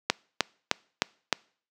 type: click train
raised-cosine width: 0.2 ms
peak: -3 dBFS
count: 5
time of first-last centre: 0.1-1.327 s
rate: 3.26 Hz
effects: noise-tail reverb RT60 0.5 s tail -26 dB re dry + high-pass 200 Hz 12 dB/octave